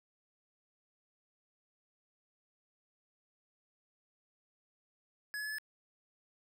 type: tone with pitch steps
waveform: square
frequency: 1691 / 1703.7 / 1716.6 / 1729.5 Hz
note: G#6 / G#6 / A6 / A6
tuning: +31 / +44 / -43 / -30 cents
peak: -38 dBFS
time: 5.34-5.584 s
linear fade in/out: 0 ms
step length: 61 ms
effects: none